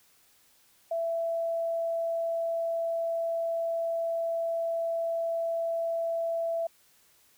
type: tone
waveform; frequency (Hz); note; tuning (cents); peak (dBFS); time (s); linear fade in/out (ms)
sine; 666; E5; +18; -27; 0.91-6.67; 5
effects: white hiss -63 dBFS RMS until 7.37 s